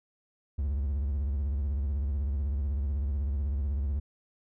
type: tone with vibrato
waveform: triangle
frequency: 70 Hz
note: C#2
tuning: 18 cents sharp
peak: -25 dBFS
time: 0.58-4 s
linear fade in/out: 10 ms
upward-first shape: sine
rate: 16 Hz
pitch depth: 160 cents each way
effects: none